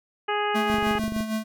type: harmonic tone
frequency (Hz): 415.3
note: G#4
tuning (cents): 0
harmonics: 1 / 2 / 3 / 4 / 5 / 6 / 7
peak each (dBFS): -28 / -27 / -30 / -32 / -36 / -37 / -35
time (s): 0.28-0.99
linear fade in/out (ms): 10
type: tone with tremolo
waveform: square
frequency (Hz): 218.6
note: A3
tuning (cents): -11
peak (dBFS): -24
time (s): 0.54-1.44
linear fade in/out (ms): 20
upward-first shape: sine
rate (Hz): 6.5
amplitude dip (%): 60
type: click train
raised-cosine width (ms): 3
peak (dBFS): -21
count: 13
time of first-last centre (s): 0.7-1.206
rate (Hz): 23.7
effects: none